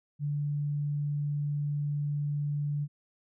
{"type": "tone", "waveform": "sine", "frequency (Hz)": 145.9, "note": "D3", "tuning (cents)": -11, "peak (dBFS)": -28, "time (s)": [0.19, 2.88], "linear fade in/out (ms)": 50, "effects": []}